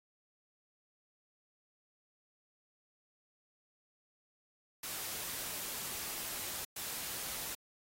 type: noise bursts at uneven times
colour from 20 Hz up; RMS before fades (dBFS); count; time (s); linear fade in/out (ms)
white; -41; 2; 4.83-6.65 / 6.76-7.55; 5
effects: AAC 48 kbps